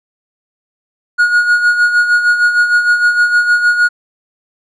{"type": "tone with tremolo", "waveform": "triangle", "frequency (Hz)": 1444, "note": "F#6", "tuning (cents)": -43, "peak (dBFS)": -4, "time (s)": [1.18, 3.89], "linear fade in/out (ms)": 20, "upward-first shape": "sine", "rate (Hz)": 6.5, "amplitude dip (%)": 60, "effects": ["resampled to 24000 Hz"]}